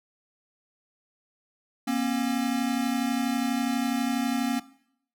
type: tone pair together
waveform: square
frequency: 238 / 270.2 Hz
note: A#3 / C#4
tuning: +36 / -44 cents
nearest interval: major second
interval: 220 cents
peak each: -28 dBFS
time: 1.87-4.6 s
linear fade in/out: 10 ms
effects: noise-tail reverb RT60 0.7 s tail -19 dB re dry